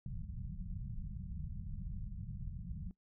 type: low-pass noise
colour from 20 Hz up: pink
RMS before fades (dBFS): -43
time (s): 0.06-2.91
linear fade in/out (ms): 2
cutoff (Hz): 200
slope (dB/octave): 96
effects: noise-tail reverb RT60 0.1 s tail -20 dB re dry